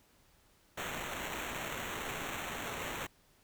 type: noise with sample-and-hold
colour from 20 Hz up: blue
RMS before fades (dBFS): -40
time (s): 0.77-3.07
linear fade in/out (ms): 10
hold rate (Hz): 4900
effects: pink hiss -67 dBFS RMS until 3.43 s